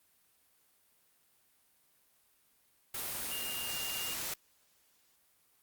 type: tone in noise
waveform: sine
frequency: 2818 Hz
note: F7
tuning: 15 cents sharp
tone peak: -40 dBFS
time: 3.31-4.14 s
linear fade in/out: 5 ms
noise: white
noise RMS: -38 dBFS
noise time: 2.94-4.34 s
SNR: -5 dB
effects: white hiss -70 dBFS RMS until 5.62 s + Opus 32 kbps